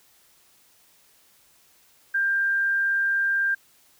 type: tone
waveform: sine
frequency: 1591 Hz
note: G6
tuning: 25 cents sharp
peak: -20 dBFS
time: 2.14-3.55 s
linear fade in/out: 10 ms
effects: white hiss -59 dBFS RMS until 3.99 s